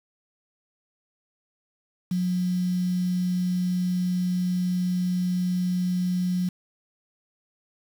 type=tone with quantisation; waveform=sine; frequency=180.6 Hz; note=F#3; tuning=42 cents flat; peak=-22 dBFS; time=2.11-6.49 s; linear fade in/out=5 ms; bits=7; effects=none